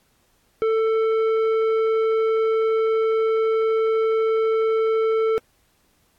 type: tone with tanh clipping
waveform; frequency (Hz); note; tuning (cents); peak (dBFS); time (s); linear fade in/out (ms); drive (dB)
triangle; 444; A4; +16; -19; 0.62-5.38; 0; 14
effects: pink hiss -63 dBFS RMS until 6.18 s + AAC 64 kbps